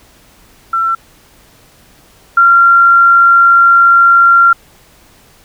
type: tone pair in turn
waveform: sine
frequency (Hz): 1347 / 1378.5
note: E6 / F6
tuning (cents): +37 / -23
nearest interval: unison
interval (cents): 40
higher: second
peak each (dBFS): -10 / -3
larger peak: second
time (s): 0.73-0.95 / 2.37-4.53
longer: second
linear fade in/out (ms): 5
effects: pink hiss -45 dBFS RMS until 5.44 s